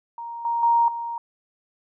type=tone with level steps; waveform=sine; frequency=935 Hz; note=A#5; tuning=5 cents sharp; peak=-31 / -21 / -15 / -27 dBFS; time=0.18-1.18 s; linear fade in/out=2 ms; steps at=0.45 / 0.63 / 0.88 s; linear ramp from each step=2 ms; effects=none